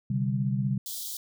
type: chord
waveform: sine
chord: C suspended second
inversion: none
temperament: equal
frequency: 130.81 / 146.83 / 196 Hz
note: C3 / D3 / G3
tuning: 0 / 0 / 0 cents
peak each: -27 / -32 / -29 dBFS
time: 0.1-0.78 s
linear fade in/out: 5 ms
type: high-pass noise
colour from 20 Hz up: white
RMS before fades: -36 dBFS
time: 0.86-1.17 s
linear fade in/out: 2 ms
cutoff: 3200 Hz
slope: 96 dB/octave
effects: none